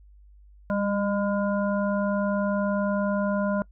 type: harmonic tone with a mistuned harmonic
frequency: 203.2 Hz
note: G#3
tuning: 38 cents flat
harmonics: 1 / 3 / 5 / 7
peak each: -25 / -27 / -34 / -34 dBFS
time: 0.7-3.62 s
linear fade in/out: 0 ms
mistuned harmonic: 1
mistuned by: -26 cents
effects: noise-tail reverb RT60 0.1 s tail -23 dB re dry + added 50 Hz sine -49 dBFS peak until 3.71 s